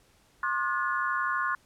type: tone cluster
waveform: sine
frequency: 1068 / 1200 / 1444 / 1723 Hz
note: C6 / D6 / F#6 / A6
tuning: +35 / +37 / -43 / -37 cents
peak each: -30 / -35 / -30 / -34 dBFS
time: 0.43-1.55 s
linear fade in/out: 2 ms
effects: pink hiss -63 dBFS RMS until 1.65 s + low-pass 12000 Hz 12 dB/octave